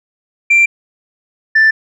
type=tone pair in turn; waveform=sine; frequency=2360 / 1768 Hz; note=D7 / A6; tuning=+8 / +8 cents; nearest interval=perfect fourth; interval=500 cents; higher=first; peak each=-4 dBFS; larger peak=neither; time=0.5-0.66 / 1.55-1.71 s; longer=neither; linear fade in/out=10 ms; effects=tanh soft clip ceiling -4 dBFS